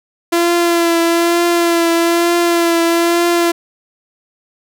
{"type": "tone with vibrato", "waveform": "sawtooth", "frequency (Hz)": 340, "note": "F4", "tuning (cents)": -46, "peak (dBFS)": -7, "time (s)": [0.32, 3.52], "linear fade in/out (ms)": 10, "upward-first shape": "triangle", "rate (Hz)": 1.1, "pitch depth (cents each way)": 28, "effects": []}